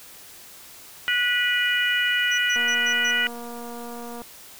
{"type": "harmonic tone", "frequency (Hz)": 488.5, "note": "B4", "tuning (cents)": -19, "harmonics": [3, 4, 5, 6], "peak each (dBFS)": [-24, -24, -29, -25], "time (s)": [1.08, 3.27], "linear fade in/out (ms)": 0}
{"type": "tone bursts", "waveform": "sine", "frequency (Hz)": 5920, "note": "F#8", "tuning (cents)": 0, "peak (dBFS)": -30, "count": 5, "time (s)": [2.31, 3.115], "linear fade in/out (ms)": 10, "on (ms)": 73, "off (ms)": 110}
{"type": "click train", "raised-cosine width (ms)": 1, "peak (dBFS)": -25, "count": 394, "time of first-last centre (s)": [2.56, 4.218], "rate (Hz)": 237}
{"effects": ["white hiss -45 dBFS RMS until 4.59 s"]}